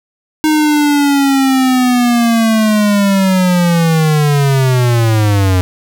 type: linear sweep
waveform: square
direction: down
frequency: 311.1 to 90 Hz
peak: -9 dBFS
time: 0.44-5.61 s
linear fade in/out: 0 ms
effects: none